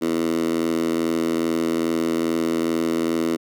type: tone with high-pass filter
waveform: 10% pulse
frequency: 82.41 Hz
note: E2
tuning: in tune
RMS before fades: -22 dBFS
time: 0.01-3.37 s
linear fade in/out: 20 ms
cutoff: 290 Hz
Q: 3.5
effects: none